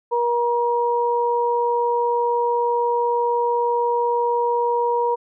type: tone pair together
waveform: sine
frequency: 477 / 951 Hz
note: A#4 / A#5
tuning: +40 / +34 cents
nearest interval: octave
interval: 1194 cents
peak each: -20 dBFS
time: 0.11-5.16 s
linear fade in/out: 20 ms
effects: none